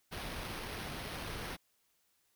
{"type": "noise with sample-and-hold", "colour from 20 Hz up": "pink", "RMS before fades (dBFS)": -42, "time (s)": [0.11, 1.57], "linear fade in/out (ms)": 20, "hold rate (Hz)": 7350, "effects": ["white hiss -75 dBFS RMS until 2.35 s"]}